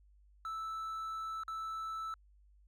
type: tone with dropouts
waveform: triangle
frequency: 1316 Hz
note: E6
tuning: 3 cents flat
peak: -36 dBFS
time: 0.45-2.14 s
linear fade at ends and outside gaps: 1 ms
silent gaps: 1.435-1.48 s
effects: added 50 Hz sine -61 dBFS peak until 2.67 s